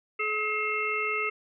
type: harmonic tone with a mistuned harmonic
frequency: 427.3 Hz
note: G#4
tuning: 49 cents sharp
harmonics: 1 / 3 / 5 / 6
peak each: -34 / -32 / -30 / -32 dBFS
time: 0.19-1.3 s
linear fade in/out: 10 ms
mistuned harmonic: 6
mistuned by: +78 cents
effects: none